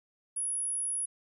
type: tone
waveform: sine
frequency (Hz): 10310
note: E9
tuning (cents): -40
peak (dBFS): -30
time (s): 0.36-1.06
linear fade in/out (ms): 10
effects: 12-bit